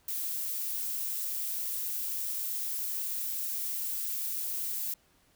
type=noise; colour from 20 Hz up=violet; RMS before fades=-34 dBFS; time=0.08-4.94 s; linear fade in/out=5 ms; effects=pink hiss -66 dBFS RMS until 5.35 s